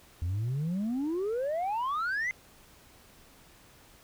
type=exponential sweep; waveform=sine; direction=up; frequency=81.8 to 2093 Hz; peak=-26 dBFS; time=0.22-2.31 s; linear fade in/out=0 ms; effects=tanh soft clip ceiling -27 dBFS + pink hiss -57 dBFS RMS until 4.03 s